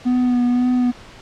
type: tone with vibrato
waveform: triangle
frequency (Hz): 246.9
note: B3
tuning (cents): 0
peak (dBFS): -12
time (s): 0.05-0.92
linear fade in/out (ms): 20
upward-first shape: sine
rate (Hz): 1.9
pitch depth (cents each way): 23
effects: pink hiss -41 dBFS RMS until 1.21 s + low-pass 5000 Hz 12 dB/octave